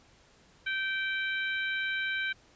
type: harmonic tone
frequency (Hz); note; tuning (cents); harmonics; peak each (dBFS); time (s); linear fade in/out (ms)
777; G5; -16; 2 / 3 / 4 / 5; -31 / -35 / -40 / -42; 0.66-2.33; 10
effects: pink hiss -61 dBFS RMS until 2.55 s + resampled to 16000 Hz